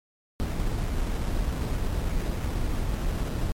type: noise with sample-and-hold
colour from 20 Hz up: brown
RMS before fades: -27 dBFS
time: 0.4-3.52 s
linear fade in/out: 0 ms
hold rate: 4410 Hz
effects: MP3 64 kbps